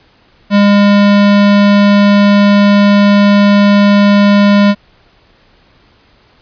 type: tone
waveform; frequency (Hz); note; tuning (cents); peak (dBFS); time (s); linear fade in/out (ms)
square; 203; G#3; -39; -5; 0.5-4.75; 50
effects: pink hiss -48 dBFS RMS until 6.41 s + resampled to 11025 Hz